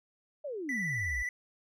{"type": "exponential sweep", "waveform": "sine", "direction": "down", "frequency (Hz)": [622.3, 51.91], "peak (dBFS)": -35, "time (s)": [0.44, 1.23], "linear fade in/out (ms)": 10}
{"type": "tone with vibrato", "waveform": "triangle", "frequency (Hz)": 1972, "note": "B6", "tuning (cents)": -3, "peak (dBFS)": -30, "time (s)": [0.69, 1.29], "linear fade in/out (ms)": 2, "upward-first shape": "sine", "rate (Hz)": 19, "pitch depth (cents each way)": 30}
{"effects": []}